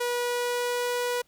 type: tone with pitch glide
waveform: sawtooth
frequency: 485.2 to 488.3 Hz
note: B4 to B4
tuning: -31 to -20 cents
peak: -22 dBFS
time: 0-1.22 s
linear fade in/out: 10 ms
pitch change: +11 cents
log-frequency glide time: 0.16-0.93 s
effects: pink hiss -66 dBFS RMS until 1.27 s